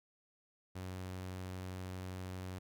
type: tone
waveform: sawtooth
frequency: 92.5 Hz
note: F#2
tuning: in tune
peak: -38 dBFS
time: 0.75-2.59 s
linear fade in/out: 10 ms
effects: none